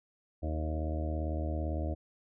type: harmonic tone with a mistuned harmonic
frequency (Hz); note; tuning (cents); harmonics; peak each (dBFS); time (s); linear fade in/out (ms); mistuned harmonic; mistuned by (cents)
77.78; D#2; 0; 1 / 2 / 3 / 4 / 5 / 6 / 7 / 8 / 9; -32 / -45 / -44 / -40 / -50 / -51 / -44 / -43 / -46; 0.42-1.95; 20; 6; -39
effects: none